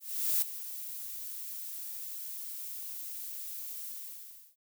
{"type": "noise with ADSR envelope", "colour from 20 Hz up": "violet", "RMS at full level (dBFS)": -27, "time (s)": [0, 4.56], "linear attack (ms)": 420, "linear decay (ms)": 6, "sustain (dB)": -14, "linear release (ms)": 690, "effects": []}